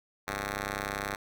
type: ring-modulated tone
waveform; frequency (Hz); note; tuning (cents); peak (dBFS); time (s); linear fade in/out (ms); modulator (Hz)
5% pulse; 100.2; G2; +38; -18; 0.27-1.16; 10; 967
effects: none